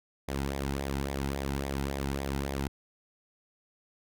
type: tone with flanger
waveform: sawtooth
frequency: 68.9 Hz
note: C#2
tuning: 10 cents flat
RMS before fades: -33 dBFS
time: 0.28-2.68 s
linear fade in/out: 5 ms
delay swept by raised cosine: 0.69 to 1.79 ms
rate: 3.6 Hz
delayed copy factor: -0.6
effects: none